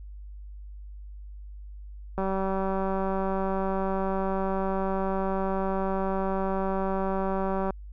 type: click train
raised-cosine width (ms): 1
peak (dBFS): -16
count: 1062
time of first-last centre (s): 2.18-7.706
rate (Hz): 192
effects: added 50 Hz sine -39 dBFS peak until 7.92 s